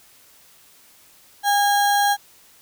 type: tone with sample-and-hold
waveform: sine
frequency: 811 Hz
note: G#5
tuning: 41 cents flat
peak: -15 dBFS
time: 1.43-2.17 s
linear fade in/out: 50 ms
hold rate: 2450 Hz
effects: white hiss -52 dBFS RMS until 2.61 s